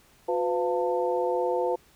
sine tone cluster, 360.7 / 502 / 695 / 892 Hz, F#4 / B4 / F5 / A5, -44 / +28 / -9 / +23 cents, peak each -29 / -26 / -33 / -31 dBFS, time 0.28-1.76 s, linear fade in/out 10 ms, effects pink hiss -59 dBFS RMS until 1.95 s

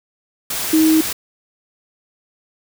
sine tone in noise, 316.1 Hz, D#4, 27 cents sharp, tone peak -10 dBFS, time 0.73-1.01 s, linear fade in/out 5 ms, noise white, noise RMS -23 dBFS, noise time 0.5-1.13 s, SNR +10 dB, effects none

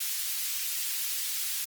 white high-pass noise, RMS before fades -32 dBFS, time 0-1.65 s, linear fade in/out 10 ms, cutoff 2300 Hz, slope 12 dB/octave, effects Opus 24 kbps

